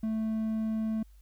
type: tone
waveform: triangle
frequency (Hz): 220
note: A3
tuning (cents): 0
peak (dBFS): -26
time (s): 0.03-1.03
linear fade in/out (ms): 5
effects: added 50 Hz sine -52 dBFS peak until 1.21 s + white hiss -70 dBFS RMS until 1.21 s